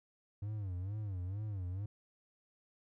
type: tone with vibrato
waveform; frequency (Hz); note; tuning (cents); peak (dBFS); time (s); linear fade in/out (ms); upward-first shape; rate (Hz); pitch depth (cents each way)
triangle; 98; G2; 0; -35; 0.42-1.86; 5; sine; 2.2; 170
effects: none